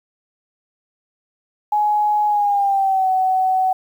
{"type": "tone with pitch glide", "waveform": "sine", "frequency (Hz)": [839, 751.8], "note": ["G#5", "F#5"], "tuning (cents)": [17, 27], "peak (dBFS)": -14, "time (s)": [1.72, 3.73], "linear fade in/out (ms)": 5, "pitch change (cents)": -190, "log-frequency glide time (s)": [2.27, 3.09], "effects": ["8-bit"]}